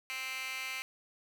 15% pulse tone with high-pass filter, 261.6 Hz, C4, in tune, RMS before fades -39 dBFS, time 0.1-0.82 s, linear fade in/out 0 ms, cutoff 2000 Hz, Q 3.6, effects none

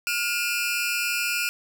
sawtooth tone cluster, 1420 / 2419 / 2646 Hz, F6 / D#7 / E7, +28 / -49 / +6 cents, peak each -25 dBFS, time 0.07-1.49 s, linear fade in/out 0 ms, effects none

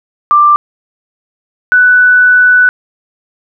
sine tone pair in turn, 1182 / 1489.2 Hz, D6 / F#6, +11 / +11 cents, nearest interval major third, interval 400 cents, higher second, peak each -3 dBFS, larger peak neither, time 0.31-0.56 / 1.72-2.69 s, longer second, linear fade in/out 0 ms, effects none

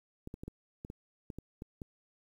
clicks, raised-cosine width 3 ms, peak -29 dBFS, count 10, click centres 0.274 / 0.341 / 0.435 / 0.48 / 0.849 / 0.901 / 1.302 / 1.386 / 1.621 / 1.818 s, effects 10-bit

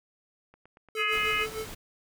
click train, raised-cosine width 0.5 ms, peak -39 dBFS, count 7, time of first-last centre 0.54-1.234 s, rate 8.65 Hz
square tone with tremolo, 437.3 Hz, A4, 11 cents flat, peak -32 dBFS, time 0.95-1.66 s, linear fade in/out 2 ms, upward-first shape sine, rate 6.6 Hz, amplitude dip 80%
harmonic tone, 420.5 Hz, G#4, 22 cents sharp, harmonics 3 / 4 / 5 / 6 / 7, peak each -31 / -36 / -30 / -30 / -33 dBFS, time 0.96-1.47 s, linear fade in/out 50 ms
pink noise, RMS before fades -42 dBFS, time 1.12-1.75 s, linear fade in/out 10 ms
effects none

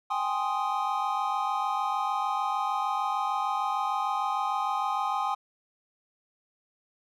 triangle chord, Ab major seventh, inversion third, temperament equal, 784 / 830.6 / 1046.5 / 1244.5 Hz, G5 / Ab5 / C6 / Eb6, 0 / 0 / 0 / 0 cents, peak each -30 dBFS, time 0.1-5.35 s, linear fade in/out 10 ms, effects none

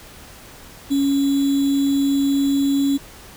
sine tone with sample-and-hold, 277.9 Hz, C#4, 4 cents sharp, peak -15 dBFS, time 0.9-2.98 s, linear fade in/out 20 ms, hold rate 3675 Hz, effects pink hiss -42 dBFS RMS until 3.36 s

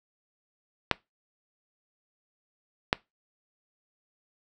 clicks, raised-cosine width 0.3 ms, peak -4 dBFS, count 2, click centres 0.913 / 2.929 s, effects noise-tail reverb RT60 0.2 s tail -22 dB re dry

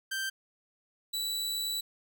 sawtooth tone pair in turn, 1566 / 3946 Hz, G6 / B7, -2 / -2 cents, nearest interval octave + major third, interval 1600 cents, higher second, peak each -28 dBFS, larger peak neither, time 0.11-0.3 / 1.13-1.81 s, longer second, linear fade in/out 10 ms, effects none

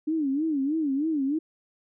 sine tone with vibrato, 294.3 Hz, D4, 4 cents sharp, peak -23 dBFS, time 0.07-1.39 s, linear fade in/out 10 ms, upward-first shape sine, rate 3.2 Hz, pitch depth 170 cents each way, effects none

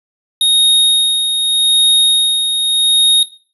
square tone with tremolo, 3729 Hz, A#7, in tune, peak -7 dBFS, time 0.41-3.23 s, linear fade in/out 2 ms, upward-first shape sine, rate 0.83 Hz, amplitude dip 50%, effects noise-tail reverb RT60 0.4 s tail -18 dB re dry + resampled to 32000 Hz

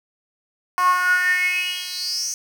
10% pulse tone with high-pass filter sweep, 362.6 Hz, F#4, 35 cents flat, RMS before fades -21 dBFS, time 0.78-2.34 s, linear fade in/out 0 ms, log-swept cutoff 960 to 6400 Hz, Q 9.5, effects none

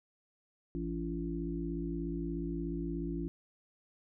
harmonic tone, 56.8 Hz, A#1, 44 cents flat, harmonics 1 / 3 / 5 / 6, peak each -40 / -39 / -39 / -40 dBFS, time 0.75-3.28 s, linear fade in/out 0 ms, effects none

